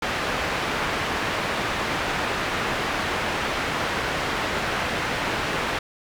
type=low-pass noise; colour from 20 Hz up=white; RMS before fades=-26 dBFS; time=0.02-5.79 s; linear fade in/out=5 ms; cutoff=2000 Hz; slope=12 dB/octave; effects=none